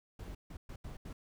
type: noise bursts at uneven times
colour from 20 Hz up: brown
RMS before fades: -45 dBFS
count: 5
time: 0.19-0.35 / 0.5-0.57 / 0.69-0.76 / 0.84-0.97 / 1.05-1.13 s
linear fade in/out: 5 ms
effects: none